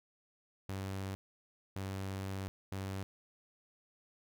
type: tone bursts at uneven times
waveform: sawtooth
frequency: 96.5 Hz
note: G2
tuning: 27 cents flat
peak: -34 dBFS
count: 3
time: 0.69-1.15 / 1.76-2.48 / 2.72-3.03 s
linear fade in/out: 0 ms
effects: none